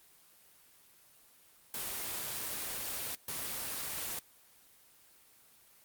white noise bursts at uneven times, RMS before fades -38 dBFS, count 2, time 1.74-3.15 / 3.28-4.19 s, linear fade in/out 2 ms, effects white hiss -62 dBFS RMS until 5.84 s + Opus 24 kbps

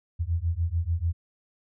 sine beating tone pair, 81.1 / 87.9 Hz, E2 / F2, -28 / +12 cents, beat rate 6.8 Hz, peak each -27 dBFS, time 0.19-1.13 s, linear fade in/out 20 ms, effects none

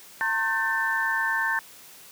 sine tone cluster, 911 / 1072 / 1550 / 1778 Hz, A#5 / C6 / G6 / A6, -40 / +42 / -20 / +18 cents, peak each -30 / -33 / -27 / -26 dBFS, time 0.21-1.59 s, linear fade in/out 0 ms, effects white hiss -48 dBFS RMS until 2.11 s + high-pass 100 Hz 12 dB/octave

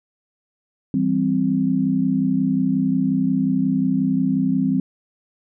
sine chord, C major, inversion first, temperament equal, 164.81 / 196 / 261.6 Hz, E3 / G3 / C4, 0 / 0 / 0 cents, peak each -24 / -21 / -19 dBFS, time 0.94-4.8 s, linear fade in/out 2 ms, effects none

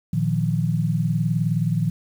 sine chord, Bb suspended fourth, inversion none, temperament just, 116.54 / 155.39 / 174.81 Hz, Bb2 / Eb3 / F3, 0 / -2 / +2 cents, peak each -24 / -22 / -24 dBFS, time 0.13-1.9 s, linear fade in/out 5 ms, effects 8-bit

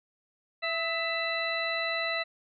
harmonic tone with a mistuned harmonic, 664 Hz, E5, 12 cents sharp, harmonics 1 / 2 / 3 / 4 / 6, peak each -34 / -37 / -32 / -36 / -35 dBFS, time 0.62-2.24 s, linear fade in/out 20 ms, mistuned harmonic 2, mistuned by -48 cents, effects none

